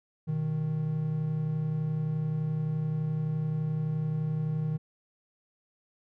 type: tone pair together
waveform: triangle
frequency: 124.43 / 156.1 Hz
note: B2 / D#3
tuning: +13 / +6 cents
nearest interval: major third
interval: 393 cents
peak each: -33 / -26 dBFS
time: 0.27-4.78 s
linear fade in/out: 20 ms
effects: none